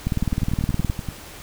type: two click trains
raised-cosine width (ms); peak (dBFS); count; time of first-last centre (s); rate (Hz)
5; -9 / -14; 17 / 10; 0.07-0.899 / 0.23-1.087; 19.3 / 10.5
effects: pink hiss -40 dBFS RMS until 1.42 s